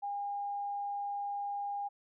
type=tone; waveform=sine; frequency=810 Hz; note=G#5; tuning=43 cents flat; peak=-34 dBFS; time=0.02-1.89 s; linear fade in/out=20 ms; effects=none